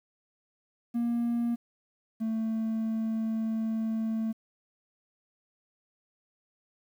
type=tone pair in turn; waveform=triangle; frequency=236 / 222.4 Hz; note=A#3 / A3; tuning=+22 / +19 cents; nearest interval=minor second; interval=103 cents; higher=first; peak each=-23 / -25 dBFS; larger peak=first; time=0.94-1.56 / 2.2-4.33 s; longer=second; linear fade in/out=20 ms; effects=tanh soft clip ceiling -20 dBFS + 10-bit